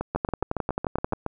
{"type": "two click trains", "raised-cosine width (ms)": 1, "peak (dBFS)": [-11, -13], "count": [12, 10], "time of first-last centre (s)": [[0.16, 1.133], [0.01, 1.263]], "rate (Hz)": [11.3, 7.18], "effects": []}